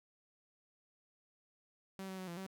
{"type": "tone with pitch steps", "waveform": "sawtooth", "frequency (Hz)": [191.9, 189.1, 186.2, 171.1, 190.9], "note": ["G3", "F#3", "F#3", "F3", "G3"], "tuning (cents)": [-37, 38, 11, -35, -46], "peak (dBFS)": -39, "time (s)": [1.99, 2.465], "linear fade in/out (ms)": 0, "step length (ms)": 95, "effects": []}